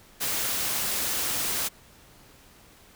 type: noise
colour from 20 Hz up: white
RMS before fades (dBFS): -28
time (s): 0.2-1.69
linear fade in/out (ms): 20
effects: pink hiss -54 dBFS RMS until 2.95 s